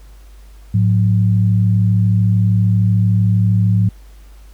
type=tone pair together; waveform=sine; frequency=107.15 / 180.2 Hz; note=A2 / F#3; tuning=-45 / -45 cents; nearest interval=major sixth; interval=900 cents; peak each=-11 / -17 dBFS; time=0.74-3.89 s; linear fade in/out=5 ms; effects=added 50 Hz sine -37 dBFS peak until 4.53 s + pink hiss -52 dBFS RMS until 4.53 s